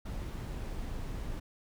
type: noise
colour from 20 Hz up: brown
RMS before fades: -38 dBFS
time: 0.05-1.4 s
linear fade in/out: 10 ms
effects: none